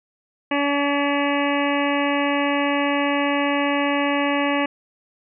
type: harmonic tone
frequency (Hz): 285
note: C#4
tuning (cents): +48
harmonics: 1 / 2 / 3 / 4 / 6 / 7 / 8 / 9 / 10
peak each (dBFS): -22 / -25 / -27 / -28 / -30 / -30 / -31 / -32 / -32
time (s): 0.51-4.66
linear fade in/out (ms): 5
effects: none